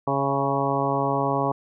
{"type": "harmonic tone with a mistuned harmonic", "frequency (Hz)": 138.59, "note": "C#3", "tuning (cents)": 0, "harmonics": [1, 2, 3, 4, 5, 6, 7, 8], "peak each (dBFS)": [-29, -29, -29, -29, -29, -29, -29, -29], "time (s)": [0.07, 1.52], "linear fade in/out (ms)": 5, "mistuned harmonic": 5, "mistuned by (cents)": -24, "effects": []}